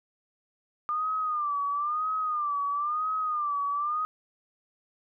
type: tone with vibrato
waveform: sine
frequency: 1202 Hz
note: D6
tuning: 40 cents sharp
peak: -26 dBFS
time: 0.89-4.05 s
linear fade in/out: 0 ms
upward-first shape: sine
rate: 1 Hz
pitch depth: 99 cents each way
effects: none